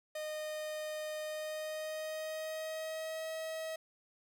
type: tone with pitch glide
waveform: 45% pulse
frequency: 615 to 639.3 Hz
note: D#5 to D#5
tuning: -20 to +47 cents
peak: -38 dBFS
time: 0.15-3.76 s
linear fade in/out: 5 ms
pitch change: +67 cents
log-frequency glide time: 1.22-3.28 s
effects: none